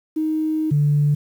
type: tone pair in turn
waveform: sine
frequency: 312.6 / 146.51 Hz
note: D#4 / D3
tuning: +8 / -4 cents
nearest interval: octave + minor second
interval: 1312 cents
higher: first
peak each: -18 / -13 dBFS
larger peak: second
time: 0.16-0.71 / 0.71-1.15 s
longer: first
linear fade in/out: 10 ms
effects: tanh soft clip ceiling -9 dBFS + 8-bit